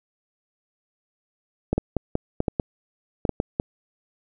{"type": "clicks", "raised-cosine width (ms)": 2, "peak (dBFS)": -8, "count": 11, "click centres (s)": [1.73, 1.78, 1.967, 2.154, 2.404, 2.482, 2.598, 3.252, 3.293, 3.401, 3.599], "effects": []}